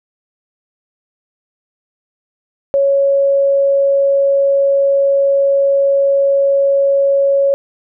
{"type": "tone", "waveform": "sine", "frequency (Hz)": 554.4, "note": "C#5", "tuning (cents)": 0, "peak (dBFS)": -9, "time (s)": [2.74, 7.54], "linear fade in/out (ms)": 0, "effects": []}